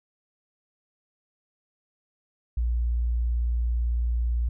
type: tone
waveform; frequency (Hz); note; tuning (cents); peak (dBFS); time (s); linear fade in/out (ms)
sine; 59; A#1; +22; -22; 2.57-4.49; 5
effects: none